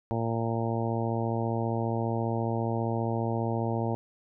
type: harmonic tone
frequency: 114.8 Hz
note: A#2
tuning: 26 cents flat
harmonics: 1 / 2 / 3 / 4 / 5 / 6 / 7 / 8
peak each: -30 / -33 / -35 / -36 / -37 / -38 / -38 / -39 dBFS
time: 0.11-3.95 s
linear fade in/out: 0 ms
effects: none